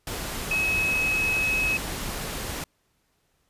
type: tone in noise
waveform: sine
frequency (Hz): 2562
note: E7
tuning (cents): -50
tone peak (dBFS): -22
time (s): 0.51-1.77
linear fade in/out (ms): 2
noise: pink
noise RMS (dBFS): -32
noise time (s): 0.07-2.64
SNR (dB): +7
effects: pink hiss -70 dBFS RMS until 3.49 s + resampled to 32000 Hz